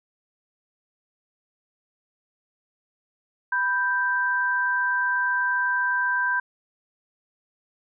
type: tone pair together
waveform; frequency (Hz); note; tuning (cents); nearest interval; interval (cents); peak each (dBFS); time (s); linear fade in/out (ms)
sine; 988.8 / 1568; B5 / G6; +2 / 0; minor sixth; 798; -26 / -22; 3.52-6.4; 5
effects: none